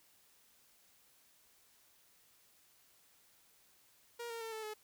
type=tone with pitch steps; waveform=sawtooth; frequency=472.5 / 460.9 / 449.6 / 438.6 / 427.8 Hz; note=A#4 / A#4 / A4 / A4 / A4; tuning=+23 / -20 / +37 / -6 / -49 cents; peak=-38 dBFS; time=4.19-4.74 s; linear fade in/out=10 ms; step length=110 ms; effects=white hiss -68 dBFS RMS until 4.83 s